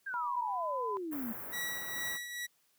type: exponential sweep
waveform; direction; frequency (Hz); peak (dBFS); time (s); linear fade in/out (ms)
sine; down; 1637 to 217.3; -36; 0.06-1.33; 10
type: tone with pitch glide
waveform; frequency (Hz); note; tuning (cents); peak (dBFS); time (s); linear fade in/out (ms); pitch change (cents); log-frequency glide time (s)
sine; 973 to 1007.9; B5 to B5; -26 to +35; -34; 0.14-0.97; 0; +61; 0.42-0.61
type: band-stop noise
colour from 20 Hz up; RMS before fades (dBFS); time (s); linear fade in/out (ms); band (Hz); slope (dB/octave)
white; -43; 1.11-2.18; 20; 1700 to 14000; 24
type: tone with tremolo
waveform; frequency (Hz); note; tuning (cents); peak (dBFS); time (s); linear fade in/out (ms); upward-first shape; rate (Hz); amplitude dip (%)
sawtooth; 1935; B6; -36; -31; 1.52-2.47; 20; triangle; 2.3; 60
effects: white hiss -72 dBFS RMS until 2.78 s + high-pass 80 Hz 12 dB/octave